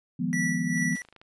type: chord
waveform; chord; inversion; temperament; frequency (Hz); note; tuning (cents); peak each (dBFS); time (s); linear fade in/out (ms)
sine; F half-diminished seventh; third; equal; 155.56 / 174.61 / 207.7 / 246.9; Eb3 / F3 / Ab3 / Cb4; 0 / 0 / 0 / 0; -34 / -29 / -33 / -29; 0.19-0.96; 10
type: tone with tremolo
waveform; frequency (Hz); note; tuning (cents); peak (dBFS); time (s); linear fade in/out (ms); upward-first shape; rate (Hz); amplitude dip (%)
square; 1950; B6; -23; -27; 0.33-1.02; 0; sine; 2.5; 65
type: clicks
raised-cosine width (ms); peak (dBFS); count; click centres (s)
0.3; -35; 10; 0.777 / 0.823 / 0.928 / 0.968 / 1.016 / 1.05 / 1.087 / 1.126 / 1.163 / 1.215
type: noise with exponential decay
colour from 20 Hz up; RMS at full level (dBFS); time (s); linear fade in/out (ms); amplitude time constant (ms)
white; -45; 0.95-1.13; 2; 37
effects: resampled to 22050 Hz